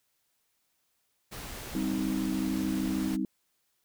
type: noise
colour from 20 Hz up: pink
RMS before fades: -41 dBFS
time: 1.31-3.17 s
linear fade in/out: 20 ms
type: chord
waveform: sine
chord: C minor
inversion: second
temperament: equal with one note detuned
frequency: 196 / 261.6 / 314.9 Hz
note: G3 / C4 / Eb4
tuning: 0 / 0 / +21 cents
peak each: -32 dBFS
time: 1.75-3.25 s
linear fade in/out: 2 ms
effects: white hiss -75 dBFS RMS until 3.84 s